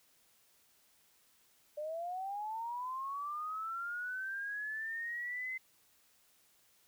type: linear sweep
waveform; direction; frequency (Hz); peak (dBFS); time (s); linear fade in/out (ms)
sine; up; 587.3 to 2065; -37; 1.77-5.58; 10
effects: white hiss -69 dBFS RMS until 6.87 s